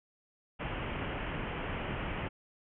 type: low-pass noise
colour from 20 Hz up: pink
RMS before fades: -37 dBFS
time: 0.59-2.29 s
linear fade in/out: 20 ms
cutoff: 3100 Hz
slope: 96 dB/octave
effects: none